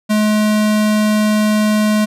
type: tone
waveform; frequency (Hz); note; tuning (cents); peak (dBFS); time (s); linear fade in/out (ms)
square; 212.7; G#3; +42; -12; 0.09-2.06; 20
effects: resampled to 32000 Hz